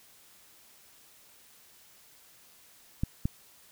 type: clicks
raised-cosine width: 5 ms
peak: -15 dBFS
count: 2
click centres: 3.035 / 3.255 s
effects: white hiss -58 dBFS RMS until 3.71 s